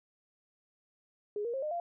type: tone with pitch steps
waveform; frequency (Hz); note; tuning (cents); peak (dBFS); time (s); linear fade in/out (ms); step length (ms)
sine; 415.3 / 471.6 / 535.5 / 608 / 690.4; G#4 / A#4 / C5 / D#5 / F5; 0 / +20 / +40 / -40 / -20; -32; 1.36-1.8; 2; 88
effects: none